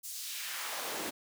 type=noise with high-pass filter sweep; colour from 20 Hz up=pink; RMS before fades=-39 dBFS; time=0.03-1.11 s; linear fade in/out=20 ms; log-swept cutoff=7900 to 240 Hz; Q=1; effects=none